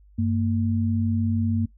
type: tone pair together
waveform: sine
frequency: 96.32 / 229.1 Hz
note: G2 / A#3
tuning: -30 / -30 cents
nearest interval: octave + minor third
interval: 1500 cents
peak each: -23 dBFS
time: 0.18-1.66 s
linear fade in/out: 10 ms
effects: noise-tail reverb RT60 0.1 s tail -19 dB re dry + added 50 Hz sine -50 dBFS peak until 1.77 s